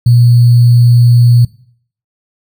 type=tone with sample-and-hold; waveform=sine; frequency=120.2 Hz; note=B2; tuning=46 cents flat; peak=-3 dBFS; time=0.06-1.45 s; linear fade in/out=5 ms; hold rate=4410 Hz; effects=noise-tail reverb RT60 0.6 s tail -21 dB re dry